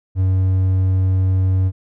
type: tone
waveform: triangle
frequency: 93.9 Hz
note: F#2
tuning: 26 cents sharp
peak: -11 dBFS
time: 0.15-1.72 s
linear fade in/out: 50 ms
effects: none